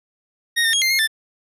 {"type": "tone with pitch steps", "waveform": "25% pulse", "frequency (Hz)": [1864, 1817, 3282, 2098, 2143, 1771], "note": ["A#6", "A#6", "G#7", "C7", "C7", "A6"], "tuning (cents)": [-1, -45, -21, 4, 41, 11], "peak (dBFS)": -12, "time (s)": [0.56, 1.076], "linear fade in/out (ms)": 20, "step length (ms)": 86, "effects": ["resampled to 32000 Hz"]}